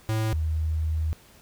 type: tone pair in turn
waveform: square / sine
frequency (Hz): 110 / 78.94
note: A2 / D#2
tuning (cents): 0 / +26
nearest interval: tritone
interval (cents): 574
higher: first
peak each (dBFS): -24 / -23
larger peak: second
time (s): 0.09-0.33 / 0.33-1.13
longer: second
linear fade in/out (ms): 0
effects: pink hiss -54 dBFS RMS until 1.41 s